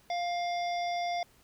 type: harmonic tone with a mistuned harmonic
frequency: 698.5 Hz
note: F5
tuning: in tune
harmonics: 1 / 3 / 5 / 7 / 8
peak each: -30 / -40 / -44 / -47 / -48 dBFS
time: 0.1-1.23 s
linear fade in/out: 2 ms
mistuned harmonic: 3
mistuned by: +15 cents
effects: pink hiss -63 dBFS RMS until 1.43 s